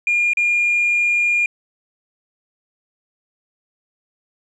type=tone with dropouts; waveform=sine; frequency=2416 Hz; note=D7; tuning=48 cents sharp; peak=-13 dBFS; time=0.07-1.46 s; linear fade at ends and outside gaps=2 ms; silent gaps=0.334-0.371 s; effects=tanh soft clip ceiling -11 dBFS